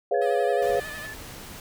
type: chord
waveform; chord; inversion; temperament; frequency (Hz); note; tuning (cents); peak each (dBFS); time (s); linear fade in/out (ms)
sine; C# dominant seventh; second; equal; 415.3 / 493.9 / 554.4 / 698.5; G#4 / B4 / C#5 / E#5; 0 / 0 / 0 / 0; -26; 0.11-0.8; 5
type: tone with pitch glide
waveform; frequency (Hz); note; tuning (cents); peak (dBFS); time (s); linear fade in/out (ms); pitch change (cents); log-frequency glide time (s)
sine; 1700 to 1738.7; G#6 to A6; +40 to -21; -36; 0.14-1.14; 5; +39; 0.46-0.65
type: tone with vibrato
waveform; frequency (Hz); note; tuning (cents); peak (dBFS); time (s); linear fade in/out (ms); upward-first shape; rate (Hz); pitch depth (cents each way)
10% pulse; 615; D#5; -20; -32; 0.21-1.07; 10; triangle; 11; 85
type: noise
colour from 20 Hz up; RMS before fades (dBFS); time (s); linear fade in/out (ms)
pink; -41; 0.62-1.6; 2
effects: none